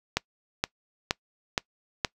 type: click train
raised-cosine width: 0.2 ms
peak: -6 dBFS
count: 5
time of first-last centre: 0.17-2.048 s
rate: 2.13 Hz
effects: noise-tail reverb RT60 0.1 s tail -24 dB re dry

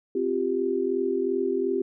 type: chord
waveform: sine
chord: C suspended fourth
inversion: none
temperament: equal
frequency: 261.6 / 349.2 / 392 Hz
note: C4 / F4 / G4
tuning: 0 / 0 / 0 cents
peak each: -30 / -28 / -25 dBFS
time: 0.15-1.82 s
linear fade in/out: 5 ms
effects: none

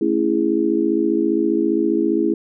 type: chord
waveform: sine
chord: A major seventh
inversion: none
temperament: just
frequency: 220 / 275 / 330 / 412.5 Hz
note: A3 / C#4 / E4 / G#4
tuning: 0 / -14 / +2 / -12 cents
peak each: -24 / -22 / -18 / -22 dBFS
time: 0.01-2.34 s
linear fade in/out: 5 ms
effects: none

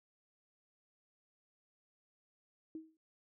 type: tone with exponential decay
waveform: sine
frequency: 318.6 Hz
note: D#4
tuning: 41 cents sharp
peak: -39 dBFS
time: 2.75-2.97 s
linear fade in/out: 2 ms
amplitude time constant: 47 ms
effects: noise-tail reverb RT60 0.4 s tail -22 dB re dry

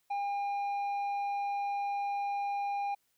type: tone with tanh clipping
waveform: sine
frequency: 806 Hz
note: G5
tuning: 48 cents sharp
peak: -32 dBFS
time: 0.1-2.95 s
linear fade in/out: 10 ms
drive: 6 dB
effects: white hiss -75 dBFS RMS until 3.17 s

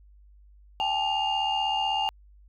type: tone cluster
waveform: sine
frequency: 787 / 863 / 2814 Hz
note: G5 / A5 / F7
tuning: +7 / -34 / +12 cents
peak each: -27 dBFS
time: 0.8-2.09 s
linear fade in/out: 0 ms
effects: tanh soft clip ceiling -19 dBFS + added 50 Hz sine -51 dBFS peak until 2.48 s

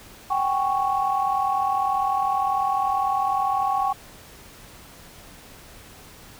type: tone cluster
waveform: sine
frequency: 766 / 806 / 1108 Hz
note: G5 / G5 / C#6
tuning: -40 / +48 / -1 cents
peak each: -24 dBFS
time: 0.3-3.93 s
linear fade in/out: 10 ms
effects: tanh soft clip ceiling -11 dBFS + pink hiss -46 dBFS RMS until 6.39 s

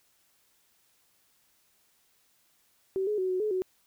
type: tone with pitch steps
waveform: sine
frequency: 382.4 / 421.2 / 373.2 / 369.1 / 426.7 / 371.8 Hz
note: G4 / G#4 / F#4 / F#4 / G#4 / F#4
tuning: -43 / +24 / +15 / -4 / +47 / +8 cents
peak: -26 dBFS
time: 2.96-3.62 s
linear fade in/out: 0 ms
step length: 110 ms
effects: white hiss -68 dBFS RMS until 3.86 s

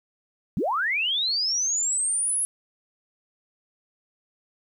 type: linear sweep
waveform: sine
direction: up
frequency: 130.81 to 10740 Hz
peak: -22 dBFS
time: 0.57-2.45 s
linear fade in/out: 0 ms
effects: 10-bit

